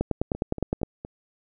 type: two click trains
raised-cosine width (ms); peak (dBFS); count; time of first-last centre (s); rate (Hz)
2; -10 / -21; 9 / 4; 0.01-0.832 / 0.35-1.049; 9.73 / 4.29
effects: none